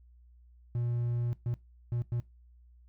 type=tone bursts at uneven times; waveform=triangle; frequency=119.7 Hz; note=A#2; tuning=46 cents sharp; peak=-27 dBFS; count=4; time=0.75-1.33 / 1.46-1.54 / 1.92-2.02 / 2.12-2.2 s; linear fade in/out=0 ms; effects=noise-tail reverb RT60 0.2 s tail -19 dB re dry + added 60 Hz sine -55 dBFS peak until 2.88 s